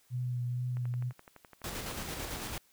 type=tone with vibrato; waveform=sine; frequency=123.47 Hz; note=B2; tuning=in tune; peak=-31 dBFS; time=0.1-1.13 s; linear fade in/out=50 ms; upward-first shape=triangle; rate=2.2 Hz; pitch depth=24 cents each way
type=click train; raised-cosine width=0.5 ms; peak=-35 dBFS; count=15; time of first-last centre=0.77-1.956 s; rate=11.8 Hz
type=noise with tremolo; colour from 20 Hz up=pink; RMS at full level=-38 dBFS; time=1.64-2.58 s; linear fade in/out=2 ms; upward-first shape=square; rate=9 Hz; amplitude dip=30%
effects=white hiss -67 dBFS RMS until 2.72 s